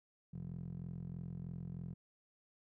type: tone with band-pass filter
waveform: 15% pulse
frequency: 43.17 Hz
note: F1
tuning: 19 cents flat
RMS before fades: -45 dBFS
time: 0.33-1.94 s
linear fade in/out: 10 ms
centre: 160 Hz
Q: 3.3
effects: none